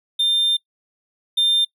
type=tone pair in turn; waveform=triangle; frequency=3600 / 3600 Hz; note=A7 / A7; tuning=+39 / +39 cents; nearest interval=unison; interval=0 cents; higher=neither; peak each=-14 / -13 dBFS; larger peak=second; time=0.19-0.57 / 1.37-1.65 s; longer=first; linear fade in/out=10 ms; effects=noise-tail reverb RT60 0.1 s tail -23 dB re dry